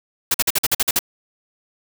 white noise bursts, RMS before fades -17 dBFS, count 9, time 0.31-0.991 s, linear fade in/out 5 ms, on 33 ms, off 48 ms, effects none

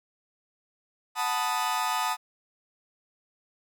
40% pulse chord, B dominant seventh, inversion second, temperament equal, 740 / 880 / 987.8 / 1244.5 Hz, F#5 / A5 / B5 / D#6, 0 / 0 / 0 / 0 cents, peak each -33 / -29 / -32 / -30 dBFS, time 1.15-2.17 s, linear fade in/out 50 ms, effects none

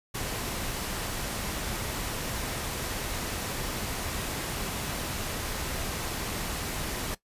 pink noise, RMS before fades -33 dBFS, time 0.14-7.15 s, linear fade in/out 10 ms, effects noise-tail reverb RT60 0.1 s tail -17 dB re dry + resampled to 32000 Hz

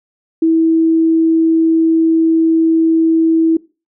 sine tone, 325.2 Hz, E4, 23 cents flat, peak -8 dBFS, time 0.42-3.57 s, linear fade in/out 5 ms, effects noise-tail reverb RT60 0.3 s tail -21 dB re dry

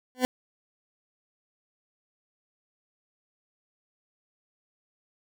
20% pulse tone with exponential growth, 253.1 Hz, B3, 43 cents sharp, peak -12 dBFS, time 0.15-0.25 s, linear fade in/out 0 ms, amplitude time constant 20 ms, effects none

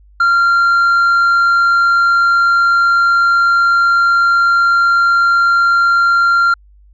sine tone with tanh clipping, 1384 Hz, F6, 16 cents flat, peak -9 dBFS, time 0.2-6.54 s, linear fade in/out 5 ms, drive 3 dB, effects added 50 Hz sine -42 dBFS peak until 6.93 s

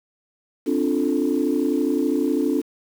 sine chord, D minor seventh, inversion third, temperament equal, 261.6 / 293.7 / 349.2 / 440 Hz, C4 / D4 / F4 / A4, 0 / 0 / 0 / 0 cents, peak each -23 / -21 / -25 / -26 dBFS, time 0.66-2.62 s, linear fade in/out 20 ms, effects tanh soft clip ceiling -10 dBFS + 7-bit

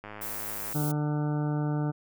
click train, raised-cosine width 0.5 ms, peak -26 dBFS, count 73, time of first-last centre 0.04-0.726 s, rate 105 Hz
violet noise, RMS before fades -36 dBFS, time 0.21-0.92 s, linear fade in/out 10 ms
harmonic tone, 149 Hz, D3, 25 cents sharp, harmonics 1 / 2 / 3 / 4 / 5 / 6 / 8 / 9 / 10, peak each -27 / -32 / -40 / -42 / -42 / -43 / -48 / -48 / -49 dBFS, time 0.74-1.92 s, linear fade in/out 20 ms
effects none

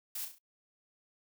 blue noise with echo, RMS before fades -39 dBFS, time 0.15-0.25 s, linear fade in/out 5 ms, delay 34 ms, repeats 4, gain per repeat -6 dB, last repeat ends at 0.386 s, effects noise-tail reverb RT60 0.1 s tail -24 dB re dry

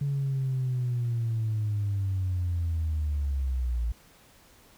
sine linear sweep, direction down, 142.4 to 56 Hz, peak -24 dBFS, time 0.01-3.92 s, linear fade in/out 5 ms, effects tanh soft clip ceiling -22 dBFS + pink hiss -57 dBFS RMS until 4.77 s

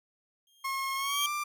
sawtooth tone with exponential growth, 3218 Hz, G7, 45 cents sharp, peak -23 dBFS, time 0.47-1.26 s, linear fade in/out 1 ms, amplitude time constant 170 ms
30% pulse tone with pitch glide, 1080 to 1184.6 Hz, C#6 to D6, -45 to +15 cents, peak -28 dBFS, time 0.64-1.44 s, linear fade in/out 10 ms, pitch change +160 cents, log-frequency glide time 0.96-1.31 s
effects none

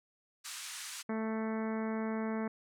white band-pass noise, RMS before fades -44 dBFS, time 0.44-1.03 s, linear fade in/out 20 ms, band 1100 to 9400 Hz, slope 24 dB/octave
harmonic tone, 220.7 Hz, A3, 5 cents sharp, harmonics 1 / 2 / 3 / 4 / 5 / 6 / 7 / 8 / 9 / 10, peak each -34 / -40 / -44 / -46 / -48 / -50 / -51 / -52 / -53 / -54 dBFS, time 1.09-2.48 s, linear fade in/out 5 ms
effects none

